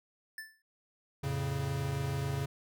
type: tone with exponential decay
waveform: square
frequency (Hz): 1759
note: A6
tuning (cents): -1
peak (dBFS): -38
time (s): 0.38-0.62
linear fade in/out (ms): 2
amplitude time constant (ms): 52
type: chord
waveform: square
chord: F augmented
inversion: none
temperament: equal with one note detuned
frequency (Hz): 87.31 / 111.6 / 138.59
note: F2 / A2 / C#3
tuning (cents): 0 / +25 / 0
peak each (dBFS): -40 / -40 / -34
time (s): 1.23-2.46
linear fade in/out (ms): 10
effects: none